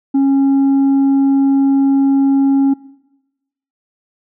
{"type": "tone with tanh clipping", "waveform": "sine", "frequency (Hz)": 273.9, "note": "C#4", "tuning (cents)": -21, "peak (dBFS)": -10, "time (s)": [0.14, 2.74], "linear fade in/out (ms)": 10, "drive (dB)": 3, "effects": ["noise-tail reverb RT60 1.0 s tail -21 dB re dry"]}